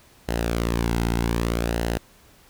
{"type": "tone with flanger", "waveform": "sawtooth", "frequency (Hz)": 57.7, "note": "A#1", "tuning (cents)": -17, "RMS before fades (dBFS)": -24, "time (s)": [0.28, 1.98], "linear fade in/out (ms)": 10, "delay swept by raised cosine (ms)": [0.85, 1.74], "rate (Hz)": 0.64, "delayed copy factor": -0.55, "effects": ["pink hiss -54 dBFS RMS until 2.49 s"]}